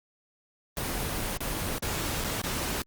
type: noise with dropouts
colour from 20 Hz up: pink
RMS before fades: -31 dBFS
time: 0.77-2.82 s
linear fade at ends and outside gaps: 1 ms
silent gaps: 1.372-1.405 / 1.783-1.824 / 2.241-2.245 / 2.417-2.438 s
effects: Opus 24 kbps